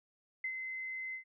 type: tone with ADSR envelope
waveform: sine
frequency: 2056 Hz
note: C7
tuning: 31 cents flat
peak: -33 dBFS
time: 0.44-1.24 s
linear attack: 4 ms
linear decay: 73 ms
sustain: -5 dB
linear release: 100 ms
effects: none